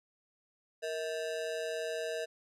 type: ring-modulated tone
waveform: square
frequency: 554.4 Hz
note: C#5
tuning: in tune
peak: -32 dBFS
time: 0.82-2.26 s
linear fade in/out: 20 ms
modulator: 85.9 Hz
effects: low-pass 9000 Hz 12 dB/octave